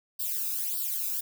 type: noise with flanger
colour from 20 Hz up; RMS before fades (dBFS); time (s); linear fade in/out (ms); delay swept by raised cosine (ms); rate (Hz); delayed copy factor
violet; -31; 0.19-1.21; 10; 0.22 to 0.81; 1.7; +0.95
effects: none